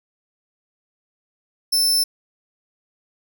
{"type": "tone", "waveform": "sawtooth", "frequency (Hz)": 5300, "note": "E8", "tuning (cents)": 9, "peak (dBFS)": -13, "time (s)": [1.72, 2.04], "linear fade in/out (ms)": 10, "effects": []}